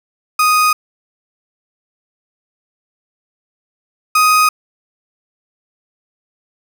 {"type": "tone pair in turn", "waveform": "35% pulse", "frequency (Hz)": [1244.5, 1250.5], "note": ["D#6", "D#6"], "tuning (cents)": [0, 8], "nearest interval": "unison", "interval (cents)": 8, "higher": "second", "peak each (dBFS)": [-8, -7], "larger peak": "second", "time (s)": [[0.39, 0.73], [4.15, 4.49]], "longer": "neither", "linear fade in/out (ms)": 5, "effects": []}